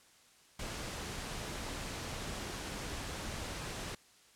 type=noise; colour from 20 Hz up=pink; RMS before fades=-41 dBFS; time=0.59-3.95 s; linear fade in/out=5 ms; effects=white hiss -63 dBFS RMS until 4.35 s + low-pass 9000 Hz 12 dB/octave